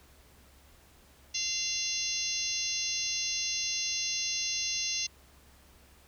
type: harmonic tone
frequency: 690 Hz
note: F5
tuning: 21 cents flat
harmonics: 3 / 4 / 5 / 6 / 7 / 8 / 9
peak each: -45 / -37 / -41 / -38 / -39 / -37 / -34 dBFS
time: 1.34-5.07 s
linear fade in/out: 10 ms
effects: added 68 Hz sine -60 dBFS peak until 6.07 s + pink hiss -60 dBFS RMS until 6.07 s